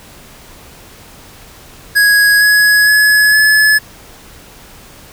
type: tone with pitch steps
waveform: square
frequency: 1661.2 / 1679.5 / 1698.1 / 1716.8 Hz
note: G#6 / G#6 / G#6 / A6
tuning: 0 / +19 / +38 / -43 cents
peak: -7 dBFS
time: 1.95-3.79 s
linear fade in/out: 20 ms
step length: 460 ms
effects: pink hiss -38 dBFS RMS until 5.12 s